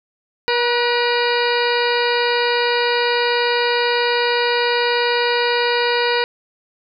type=harmonic tone with a mistuned harmonic; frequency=479.4 Hz; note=A#4; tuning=48 cents sharp; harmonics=1 / 2 / 3 / 4 / 5 / 6 / 8 / 9 / 10; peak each=-19 / -22 / -24 / -25 / -26 / -27 / -28 / -29 / -29 dBFS; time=0.48-6.24 s; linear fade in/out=0 ms; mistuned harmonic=3; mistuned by=+41 cents; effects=none